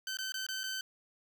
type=tone with dropouts; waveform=15% pulse; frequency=1536 Hz; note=G6; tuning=36 cents flat; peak=-29 dBFS; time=0.07-0.81 s; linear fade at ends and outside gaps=2 ms; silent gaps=0.171-0.187 / 0.321-0.341 / 0.466-0.487 / 0.634-0.638 s; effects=none